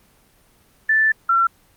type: tone pair in turn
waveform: sine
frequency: 1760 / 1357.1 Hz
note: A6 / E6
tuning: 0 / +50 cents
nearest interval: perfect fourth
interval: 450 cents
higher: first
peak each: -13 dBFS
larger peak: neither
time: 0.89-1.12 / 1.29-1.47 s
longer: first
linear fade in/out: 5 ms
effects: pink hiss -56 dBFS RMS until 1.76 s + Opus 24 kbps